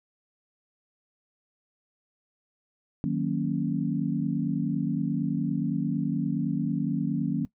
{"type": "chord", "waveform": "sine", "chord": "D# minor seventh", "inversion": "none", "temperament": "equal", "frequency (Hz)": [155.56, 185, 233.1, 277.2], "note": ["D#3", "F#3", "A#3", "C#4"], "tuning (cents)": [0, 0, 0, 0], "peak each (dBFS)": -30, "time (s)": [3.04, 7.45], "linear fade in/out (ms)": 0, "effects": ["noise-tail reverb RT60 0.1 s tail -19 dB re dry"]}